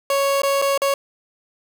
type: tone with dropouts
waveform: 30% pulse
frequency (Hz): 554.4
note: C#5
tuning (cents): 0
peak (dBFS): -14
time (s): 0.1-0.94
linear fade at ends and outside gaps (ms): 2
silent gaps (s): 0.419-0.433 / 0.617-0.622 / 0.777-0.818
effects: none